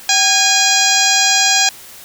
harmonic tone with a mistuned harmonic, 819 Hz, G#5, 24 cents flat, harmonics 1 / 2 / 3 / 4 / 5 / 6 / 7 / 8 / 9, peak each -19 / -19 / -19 / -19 / -19 / -19 / -19 / -19 / -19 dBFS, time 0.09-1.69 s, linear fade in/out 2 ms, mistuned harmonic 1, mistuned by -95 cents, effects white hiss -37 dBFS RMS until 2.04 s

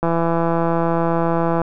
click train, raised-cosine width 1 ms, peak -6 dBFS, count 266, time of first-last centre 0.03-1.617 s, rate 167 Hz, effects none

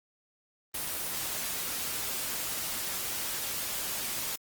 white noise, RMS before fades -34 dBFS, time 0.74-4.36 s, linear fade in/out 5 ms, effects Opus 24 kbps

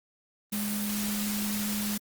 sine tone in noise, 207.7 Hz, G#3, in tune, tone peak -30 dBFS, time 0.52-1.98 s, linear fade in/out 10 ms, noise white, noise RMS -34 dBFS, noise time 0.52-1.98 s, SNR +1 dB, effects Opus 32 kbps

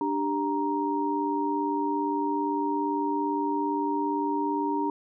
sine tone cluster, 295.4 / 393 / 936 Hz, D4 / G4 / A#5, +10 / +4 / +7 cents, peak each -28 / -32 / -28 dBFS, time 0.01-4.9 s, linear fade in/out 2 ms, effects none

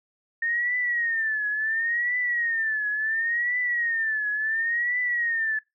sine tone with vibrato, 1831 Hz, A#6, 32 cents flat, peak -23 dBFS, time 0.42-5.59 s, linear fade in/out 5 ms, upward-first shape triangle, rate 0.71 Hz, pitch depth 150 cents each way, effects noise-tail reverb RT60 0.2 s tail -21 dB re dry

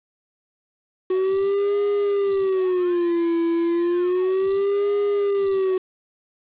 triangle tone with vibrato, 369.8 Hz, F#4, 1 cent flat, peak -16 dBFS, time 1.1-5.78 s, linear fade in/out 5 ms, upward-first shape sine, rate 0.32 Hz, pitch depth 170 cents each way, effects resampled to 8000 Hz + 7-bit

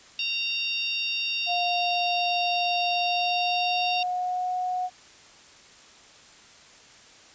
harmonic tone, 923 Hz, A#5, 17 cents flat, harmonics 3 / 4 / 5 / 6, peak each -28 / -31 / -36 / -36 dBFS, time 0.19-4.03 s, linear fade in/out 2 ms
sine tone with pitch glide, 708 to 730.9 Hz, F5 to F#5, +23 to -21 cents, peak -25 dBFS, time 1.46-4.9 s, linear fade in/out 50 ms, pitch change +56 cents, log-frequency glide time 2.96-4.53 s
effects white hiss -51 dBFS RMS until 7.34 s + resampled to 16000 Hz

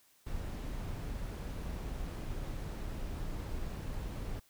brown noise, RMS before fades -39 dBFS, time 0.26-4.4 s, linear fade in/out 10 ms, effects white hiss -67 dBFS RMS until 4.49 s

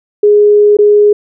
sine tone with dropouts, 415.3 Hz, G#4, in tune, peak -3 dBFS, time 0.23-1.13 s, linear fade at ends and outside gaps 5 ms, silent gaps 0.77-0.787 s, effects none

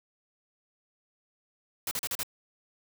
white noise bursts, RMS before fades -32 dBFS, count 5, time 1.87-2.232 s, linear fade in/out 2 ms, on 42 ms, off 38 ms, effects none

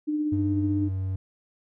sine tone with tremolo, 301.1 Hz, D4, 43 cents sharp, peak -22 dBFS, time 0.07-0.89 s, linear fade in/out 20 ms, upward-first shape triangle, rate 16 Hz, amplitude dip 35%
triangle tone with pitch glide, 96.2 to 94.71 Hz, G2 to F#2, -32 to +41 cents, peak -24 dBFS, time 0.32-1.16 s, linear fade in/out 5 ms, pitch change -27 cents, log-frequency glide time 0.79-0.89 s
effects none

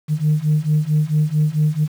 sine beating tone pair, 150 / 154.5 Hz, D3 / D#3, +37 / -12 cents, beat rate 4.5 Hz, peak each -17 / -16 dBFS, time 0.08-1.88 s, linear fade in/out 50 ms, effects tanh soft clip ceiling -9 dBFS + 7-bit

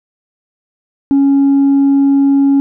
triangle tone with tanh clipping, 277.2 Hz, C#4, in tune, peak -7 dBFS, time 1.11-2.6 s, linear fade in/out 0 ms, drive 6 dB, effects none

